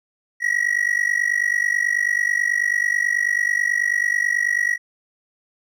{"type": "tone with amplitude modulation", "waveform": "triangle", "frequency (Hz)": 1917, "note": "A#6", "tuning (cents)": 48, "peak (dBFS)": -12, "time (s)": [0.4, 4.78], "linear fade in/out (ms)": 50, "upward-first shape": "sine", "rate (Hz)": 49.2, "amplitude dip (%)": 90, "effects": []}